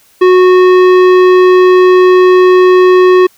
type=tone with tanh clipping; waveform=sine; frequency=367 Hz; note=F#4; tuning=14 cents flat; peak=-4 dBFS; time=0.21-3.27 s; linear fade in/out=10 ms; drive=15 dB; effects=white hiss -47 dBFS RMS until 3.37 s